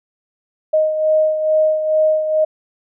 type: beating tone pair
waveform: sine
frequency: 622.3 / 624.6 Hz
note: D#5 / D#5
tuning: 0 / +7 cents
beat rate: 2.3 Hz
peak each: -13 / -21 dBFS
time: 0.73-2.45 s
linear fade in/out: 10 ms
effects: none